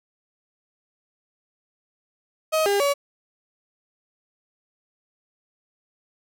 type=tone with pitch steps; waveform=35% pulse; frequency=631 / 402.8 / 566 Hz; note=D#5 / G4 / C#5; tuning=+24 / +47 / +36 cents; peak=-17 dBFS; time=2.52-2.94 s; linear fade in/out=20 ms; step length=140 ms; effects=none